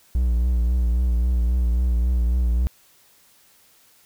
triangle tone with vibrato, 60.2 Hz, B1, 44 cents flat, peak -15 dBFS, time 0.15-2.67 s, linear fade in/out 0 ms, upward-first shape triangle, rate 3.7 Hz, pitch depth 75 cents each way, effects white hiss -56 dBFS RMS until 4.05 s

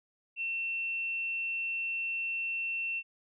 sine tone, 2700 Hz, E7, 41 cents sharp, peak -31 dBFS, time 0.36-3.03 s, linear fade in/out 50 ms, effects none

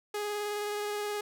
sawtooth tone with vibrato, 415.3 Hz, G#4, in tune, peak -28 dBFS, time 0.14-1.21 s, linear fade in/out 5 ms, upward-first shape square, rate 19 Hz, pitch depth 11 cents each way, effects none

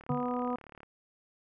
click train, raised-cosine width 0.5 ms, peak -34 dBFS, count 31, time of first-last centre 0.01-0.832 s, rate 36.5 Hz
harmonic tone, 246.9 Hz, B3, in tune, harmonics 1 / 2 / 3 / 4 / 5, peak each -33 / -36 / -38 / -39 / -40 dBFS, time 0.09-0.56 s, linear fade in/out 5 ms
sine tone with exponential decay, 147 Hz, D3, 2 cents sharp, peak -27 dBFS, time 0.1-0.32 s, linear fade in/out 5 ms, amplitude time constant 47 ms
effects none

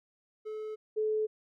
triangle / sine tone pair in turn, 431.4 / 431.4 Hz, A4 / A4, -34 / -34 cents, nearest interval unison, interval 0 cents, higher neither, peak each -34 / -27 dBFS, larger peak second, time 0.45-0.76 / 0.96-1.27 s, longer neither, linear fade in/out 20 ms, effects none

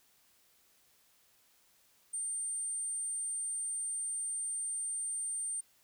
sine tone, 8860 Hz, C#9, 2 cents flat, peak -34 dBFS, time 2.13-5.61 s, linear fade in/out 10 ms, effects white hiss -68 dBFS RMS until 5.83 s

